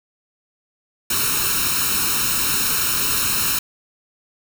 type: noise with comb filter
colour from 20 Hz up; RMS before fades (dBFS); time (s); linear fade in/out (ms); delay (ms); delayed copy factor
white; -20; 1.1-3.59; 5; 0.74; +0.8
effects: none